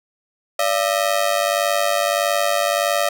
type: ring-modulated tone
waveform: sawtooth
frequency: 630 Hz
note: D#5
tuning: 21 cents sharp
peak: -10 dBFS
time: 0.59-3.09 s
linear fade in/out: 5 ms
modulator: 50.8 Hz
effects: none